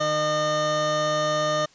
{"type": "tone pair together", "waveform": "25% pulse", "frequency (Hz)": [152.8, 608.6], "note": ["D#3", "D#5"], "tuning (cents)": [-31, -38], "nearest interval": "2 octaves", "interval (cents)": 2393, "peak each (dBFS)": [-28, -18], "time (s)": [0, 1.66], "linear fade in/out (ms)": 10, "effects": ["white hiss -55 dBFS RMS until 1.74 s", "resampled to 16000 Hz"]}